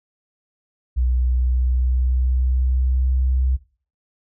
sine tone with pitch glide, 62 to 64.48 Hz, B1 to C2, +7 to -25 cents, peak -16 dBFS, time 0.96-3.57 s, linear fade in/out 20 ms, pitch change +68 cents, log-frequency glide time 1.13-3.28 s, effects noise-tail reverb RT60 0.4 s tail -18 dB re dry

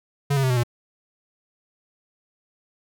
square tone with pitch steps, 141.6 / 135.75 / 130.15 / 124.77 / 119.62 Hz, C#3 / C#3 / C3 / B2 / A#2, +37 / -36 / -9 / +18 / +45 cents, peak -19 dBFS, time 0.3-0.635 s, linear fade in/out 10 ms, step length 67 ms, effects none

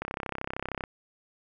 click train, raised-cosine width 0.5 ms, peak -17 dBFS, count 28, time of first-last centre 0.02-0.838 s, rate 33 Hz, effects none

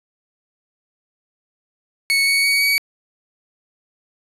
30% pulse tone with pitch steps, 2214 / 2229 / 2245 / 2261 Hz, C#7 / C#7 / C#7 / C#7, -3 / +9 / +21 / +34 cents, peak -12 dBFS, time 2.1-2.78 s, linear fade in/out 0 ms, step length 170 ms, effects resampled to 32000 Hz

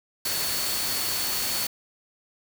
sine tone in noise, 4435 Hz, C#8, in tune, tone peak -32 dBFS, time 0.25-1.67 s, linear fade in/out 5 ms, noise white, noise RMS -28 dBFS, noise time 0.25-1.67 s, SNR -7 dB, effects none

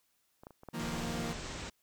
clicks, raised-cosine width 1 ms, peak -37 / -32 / -40 / -38 / -30 dBFS, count 5, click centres 0.435 / 0.469 / 0.507 / 0.634 / 0.687 s
sawtooth chord, Eb suspended second, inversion none, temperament equal, 155.56 / 174.61 / 233.1 Hz, Eb3 / F3 / Bb3, 0 / 0 / 0 cents, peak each -38 / -37 / -35 dBFS, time 0.73-1.34 s, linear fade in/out 20 ms
pink low-pass noise, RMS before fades -42 dBFS, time 0.79-1.7 s, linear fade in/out 10 ms, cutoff 8300 Hz, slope 96 dB/octave
effects white hiss -75 dBFS RMS until 1.82 s

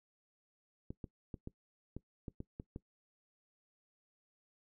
clicks, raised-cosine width 3 ms, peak -30 dBFS, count 9, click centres 0.905 / 1.042 / 1.342 / 1.474 / 1.966 / 2.282 / 2.404 / 2.599 / 2.761 s, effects noise-tail reverb RT60 0.1 s tail -20 dB re dry

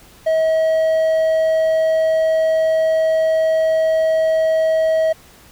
triangle tone with hard clipping, 640 Hz, D#5, 49 cents sharp, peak -14 dBFS, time 0.26-5.13 s, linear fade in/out 10 ms, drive 6 dB, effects pink hiss -46 dBFS RMS until 5.51 s

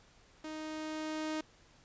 sawtooth tone with level ramp, 311.2 Hz, D#4, in tune, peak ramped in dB -37 to -30 dBFS, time 0.44-1.41 s, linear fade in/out 5 ms, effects pink hiss -63 dBFS RMS until 1.84 s + resampled to 16000 Hz

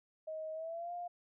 sine tone with pitch glide, 630 to 703.1 Hz, D#5 to F5, +21 to +11 cents, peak -39 dBFS, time 0.27-1.08 s, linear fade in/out 10 ms, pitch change +190 cents, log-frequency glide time 0.53-0.93 s, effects none

